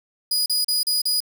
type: tone bursts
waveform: sawtooth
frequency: 4929 Hz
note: D#8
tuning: 17 cents flat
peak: -16 dBFS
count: 5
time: 0.31-1.204 s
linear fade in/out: 5 ms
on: 150 ms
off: 36 ms
effects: none